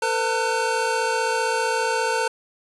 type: tone cluster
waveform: square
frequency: 451.9 / 507 / 903 / 1485 Hz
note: A4 / B4 / A5 / F#6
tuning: +46 / +45 / +45 / +6 cents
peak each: -27 / -28 / -25 / -29 dBFS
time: 0.02-2.28 s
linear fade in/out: 5 ms
effects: resampled to 24000 Hz